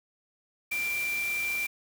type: tone in noise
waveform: sine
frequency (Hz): 2361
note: D7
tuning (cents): +9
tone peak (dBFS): -28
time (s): 0.71-1.67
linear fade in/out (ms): 10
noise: white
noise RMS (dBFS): -39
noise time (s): 0.71-1.67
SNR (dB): +8
effects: none